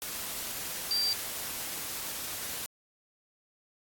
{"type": "tone in noise", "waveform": "sine", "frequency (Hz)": 4701, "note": "D8", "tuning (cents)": 1, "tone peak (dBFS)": -26, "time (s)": [0.91, 1.13], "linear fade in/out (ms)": 0, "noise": "white", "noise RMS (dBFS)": -37, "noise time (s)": [0.02, 2.66], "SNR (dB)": 8, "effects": ["AAC 64 kbps"]}